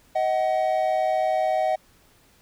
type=tone pair together; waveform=triangle; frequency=630.9 / 751 Hz; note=D#5 / F#5; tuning=+24 / +26 cents; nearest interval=minor third; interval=302 cents; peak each=-21 dBFS; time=0.15-1.76 s; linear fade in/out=10 ms; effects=pink hiss -58 dBFS RMS until 2.41 s